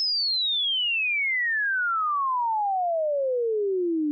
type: exponential sweep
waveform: sine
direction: down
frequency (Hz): 5260 to 291.2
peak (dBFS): -22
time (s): 0-4.11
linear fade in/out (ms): 0
effects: none